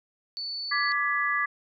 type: tone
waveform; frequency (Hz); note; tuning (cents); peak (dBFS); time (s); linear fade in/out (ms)
sine; 4481; C#8; +18; -31; 0.37-0.92; 0
type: chord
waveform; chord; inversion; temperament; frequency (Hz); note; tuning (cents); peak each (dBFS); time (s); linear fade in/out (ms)
sine; G# diminished; second; equal with one note detuned; 1174.7 / 1682.5 / 1975.5; D6 / G#6 / B6; 0 / +22 / 0; -28; 0.71-1.46; 10
effects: none